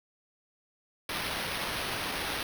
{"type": "noise with sample-and-hold", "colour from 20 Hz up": "white", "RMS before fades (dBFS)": -34, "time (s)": [1.09, 2.43], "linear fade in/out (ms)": 2, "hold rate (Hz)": 7350, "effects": []}